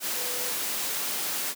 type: tone in noise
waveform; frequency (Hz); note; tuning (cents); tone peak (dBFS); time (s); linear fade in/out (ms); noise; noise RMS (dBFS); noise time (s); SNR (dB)
sine; 493.9; B4; 0; -40; 0.14-0.54; 50; white; -30; 0-1.55; -13
effects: high-pass 200 Hz 12 dB/octave